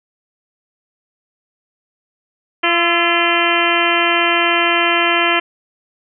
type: harmonic tone with a mistuned harmonic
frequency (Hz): 343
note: F4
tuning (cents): -31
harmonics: 1 / 2 / 3 / 4 / 5 / 6 / 7 / 8 / 9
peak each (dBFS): -21 / -21 / -21 / -21 / -21 / -21 / -21 / -21 / -21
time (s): 2.63-5.4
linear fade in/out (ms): 10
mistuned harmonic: 4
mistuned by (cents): -43
effects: none